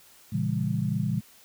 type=chord; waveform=sine; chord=A# diminished seventh; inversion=none; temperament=just; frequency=116.54 / 139.85 / 167.82 / 201.4 Hz; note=A#2 / C#3 / E3 / G3; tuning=0 / +16 / +31 / +47 cents; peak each=-30 dBFS; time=0.32-1.21 s; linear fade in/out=10 ms; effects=white hiss -55 dBFS RMS until 1.44 s